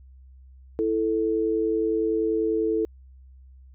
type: tone pair together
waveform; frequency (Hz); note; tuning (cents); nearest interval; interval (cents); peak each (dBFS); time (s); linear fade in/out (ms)
sine; 329.6 / 440; E4 / A4; 0 / 0; perfect fourth; 500; -25 / -23; 0.79-2.85; 0
effects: added 65 Hz sine -46 dBFS peak until 3.74 s